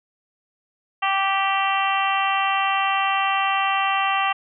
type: harmonic tone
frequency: 390 Hz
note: G4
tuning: 9 cents flat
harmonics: 2 / 3 / 4 / 5 / 6 / 7 / 8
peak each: -23 / -23 / -33 / -28 / -33 / -26 / -31 dBFS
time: 1.02-4.33 s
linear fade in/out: 10 ms
effects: none

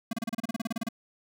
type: tone bursts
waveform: square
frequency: 227.2 Hz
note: A#3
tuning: 44 cents flat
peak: -29 dBFS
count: 15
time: 0.11-0.888 s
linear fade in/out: 5 ms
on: 22 ms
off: 32 ms
effects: none

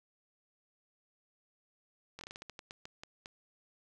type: slowing click train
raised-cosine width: 0.2 ms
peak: -28 dBFS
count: 13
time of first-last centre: 2.19-3.259 s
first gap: 21 ms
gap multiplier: 1.24
effects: none

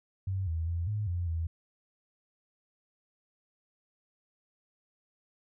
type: tone with pitch steps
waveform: sine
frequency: 95.4 / 81.5 / 85 / 105.4 / 87.6 / 82.3 Hz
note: G2 / E2 / F2 / G#2 / F2 / E2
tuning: -47 / -19 / -46 / +26 / +6 / -2 cents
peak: -29 dBFS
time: 0.27-1.47 s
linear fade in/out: 5 ms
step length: 200 ms
effects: none

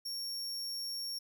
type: tone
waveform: 40% pulse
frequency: 5520 Hz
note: F8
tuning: 21 cents flat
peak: -36 dBFS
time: 0.05-1.19 s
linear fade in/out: 10 ms
effects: 13-bit

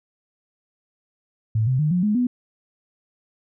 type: tone with pitch steps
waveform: sine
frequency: 110 / 129.31 / 152.01 / 178.7 / 210.1 / 246.9 Hz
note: A2 / C3 / D#3 / F3 / G#3 / B3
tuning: 0 / -20 / -40 / +40 / +20 / 0 cents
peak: -17 dBFS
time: 1.55-2.27 s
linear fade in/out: 5 ms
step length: 120 ms
effects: none

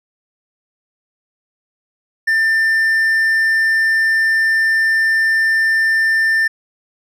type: tone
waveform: triangle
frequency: 1790 Hz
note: A6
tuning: 29 cents sharp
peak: -10 dBFS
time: 2.27-6.48 s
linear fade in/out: 10 ms
effects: none

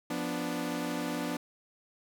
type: chord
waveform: sawtooth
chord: B diminished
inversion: second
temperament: equal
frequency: 174.61 / 246.9 / 293.7 Hz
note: F3 / B3 / D4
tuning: 0 / 0 / 0 cents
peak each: -35 / -32 / -31 dBFS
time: 0.1-1.37 s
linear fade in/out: 5 ms
effects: none

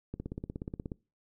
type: click train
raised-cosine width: 3 ms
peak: -24 dBFS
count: 14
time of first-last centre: 0.14-0.918 s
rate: 16.7 Hz
effects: noise-tail reverb RT60 0.3 s tail -23 dB re dry

